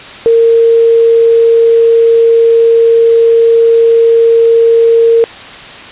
sine tone, 459.7 Hz, A#4, 24 cents flat, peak -3 dBFS, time 0.26-5.24 s, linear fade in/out 0 ms, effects white hiss -28 dBFS RMS until 5.91 s + resampled to 8000 Hz

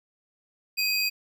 square tone pair together, 2512 / 4742 Hz, D#7 / D8, +16 / +16 cents, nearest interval major seventh, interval 1100 cents, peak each -27 dBFS, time 0.77-1.1 s, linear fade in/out 20 ms, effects none

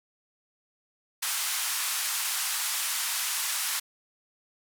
white band-pass noise, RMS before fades -30 dBFS, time 1.22-3.8 s, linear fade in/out 10 ms, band 900 to 13000 Hz, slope 24 dB/octave, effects none

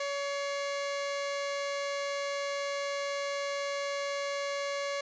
sawtooth tone pair together, 564 / 2126 Hz, C#5 / C7, +30 / +27 cents, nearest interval octave + major seventh, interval 2297 cents, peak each -28 / -39 dBFS, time 0-5.01 s, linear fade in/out 5 ms, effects resampled to 16000 Hz + 10-bit

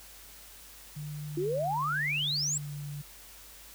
sine tone with pitch glide, 149.1 to 145.27 Hz, D3 to D3, +27 to -19 cents, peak -36 dBFS, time 0.96-3.02 s, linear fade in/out 10 ms, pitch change -46 cents, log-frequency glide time 1.48-2.85 s
sine exponential sweep, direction up, 329.6 to 7902 Hz, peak -28 dBFS, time 1.37-2.58 s, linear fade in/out 5 ms
effects added 50 Hz sine -57 dBFS peak until 3.74 s + white hiss -51 dBFS RMS until 3.74 s

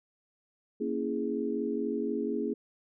sine chord, A# half-diminished seventh, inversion none, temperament equal, 233.1 / 277.2 / 329.6 / 415.3 Hz, A#3 / C#4 / E4 / G#4, 0 / 0 / 0 / 0 cents, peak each -34 / -35 / -36 / -33 dBFS, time 0.8-2.54 s, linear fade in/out 10 ms, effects none

